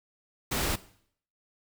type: noise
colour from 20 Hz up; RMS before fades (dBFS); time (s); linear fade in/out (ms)
pink; -29; 0.51-0.76; 10
effects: noise-tail reverb RT60 0.6 s tail -17 dB re dry

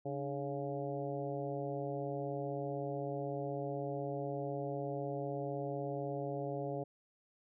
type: harmonic tone with a mistuned harmonic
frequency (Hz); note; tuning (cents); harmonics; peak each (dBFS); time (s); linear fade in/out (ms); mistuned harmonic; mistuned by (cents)
139.7; C#3; +14; 1 / 2 / 3 / 4 / 5 / 6; -42 / -44 / -42 / -42 / -44 / -54; 0.05-6.84; 10; 2; +96
effects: none

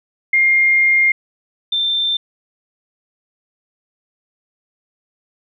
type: tone pair in turn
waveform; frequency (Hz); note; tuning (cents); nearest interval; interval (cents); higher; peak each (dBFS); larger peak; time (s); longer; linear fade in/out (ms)
sine; 2120 / 3571; C7 / A7; +22 / +25; major sixth; 903; second; -10 / -15; first; 0.33-1.12 / 1.72-2.17; first; 5
effects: none

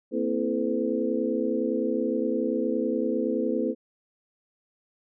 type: tone cluster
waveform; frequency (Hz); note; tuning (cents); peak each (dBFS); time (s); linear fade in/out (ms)
sine; 231 / 260.8 / 328.5 / 435.5 / 507; A#3 / C4 / E4 / A4 / B4; -16 / -5 / -6 / -18 / +45; -30; 0.11-3.75; 50
effects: none

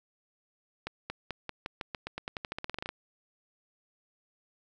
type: accelerating click train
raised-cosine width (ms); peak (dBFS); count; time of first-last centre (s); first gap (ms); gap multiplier
0.3; -19; 21; 0.87-2.89; 230; 0.9
effects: none

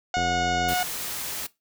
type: harmonic tone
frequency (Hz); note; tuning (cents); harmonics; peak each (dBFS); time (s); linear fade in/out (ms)
727; F#5; -31; 1 / 2 / 3 / 4 / 5 / 6 / 7 / 8 / 9 / 10; -24 / -30 / -34 / -36 / -38 / -40 / -41 / -42 / -43 / -44; 0.14-0.83; 2
type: click train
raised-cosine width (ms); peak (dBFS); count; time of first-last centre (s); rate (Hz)
2; -19; 50; 0.17-0.733; 87.1
type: noise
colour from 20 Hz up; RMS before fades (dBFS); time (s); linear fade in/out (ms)
white; -32; 0.68-1.47; 10
effects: noise-tail reverb RT60 0.2 s tail -19 dB re dry

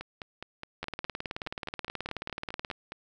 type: two click trains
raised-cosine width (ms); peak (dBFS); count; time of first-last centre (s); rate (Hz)
0.3; -18 / -22; 36 / 15; 0.83-2.702 / 0.01-2.921; 18.7 / 4.81
effects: none

